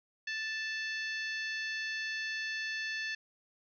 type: harmonic tone with a mistuned harmonic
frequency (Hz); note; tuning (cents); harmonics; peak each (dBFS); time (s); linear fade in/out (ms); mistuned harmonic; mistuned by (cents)
880; A5; 0; 2 / 3 / 4 / 5 / 6 / 7; -36 / -41 / -47 / -45 / -51 / -53; 0.27-3.15; 5; 4; -18
effects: none